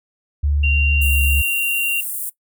sine tone with pitch glide, 72.5 to 72.96 Hz, D2 to D2, -22 to -11 cents, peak -15 dBFS, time 0.43-1.42 s, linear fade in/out 10 ms, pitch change +11 cents, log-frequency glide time 0.79-1.27 s
sine tone, 2766 Hz, F7, 17 cents flat, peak -17 dBFS, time 0.63-2.01 s, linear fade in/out 10 ms
pink high-pass noise, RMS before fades -26 dBFS, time 1.01-2.3 s, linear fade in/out 10 ms, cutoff 8800 Hz, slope 48 dB/octave
effects noise-tail reverb RT60 0.1 s tail -18 dB re dry

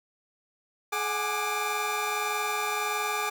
25% pulse tone cluster, 423.3 / 740 / 825 / 1187 Hz, G#4 / F#5 / G#5 / D6, +33 / 0 / -12 / +18 cents, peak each -31 / -34 / -30 / -26 dBFS, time 0.92-3.3 s, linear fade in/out 10 ms, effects none

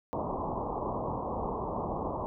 white low-pass noise, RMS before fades -34 dBFS, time 0.13-2.26 s, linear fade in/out 0 ms, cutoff 1100 Hz, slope 96 dB/octave, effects none

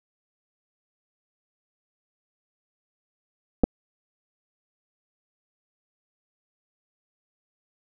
clicks, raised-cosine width 2 ms, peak -6 dBFS, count 2, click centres 3.636 / 3.64 s, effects none

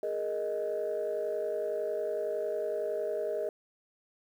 sine chord, Ab suspended second, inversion none, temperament equal, 415.3 / 466.2 / 622.3 Hz, Ab4 / Bb4 / Eb5, 0 / 0 / 0 cents, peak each -34 / -35 / -32 dBFS, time 0.03-3.49 s, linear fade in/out 2 ms, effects tanh soft clip ceiling -24 dBFS + 10-bit

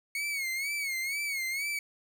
40% pulse tone with vibrato, 2200 Hz, C#7, 14 cents flat, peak -30 dBFS, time 0.15-1.79 s, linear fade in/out 2 ms, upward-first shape sine, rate 2.1 Hz, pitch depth 100 cents each way, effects none

